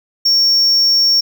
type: tone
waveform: triangle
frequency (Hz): 5500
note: F8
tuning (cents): -27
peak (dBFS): -8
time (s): 0.25-1.21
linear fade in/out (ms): 10
effects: none